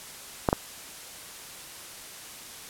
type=clicks; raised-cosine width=1 ms; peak=-6 dBFS; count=2; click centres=0.488 / 0.529 s; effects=white hiss -43 dBFS RMS until 2.69 s + low-pass 12000 Hz 12 dB/octave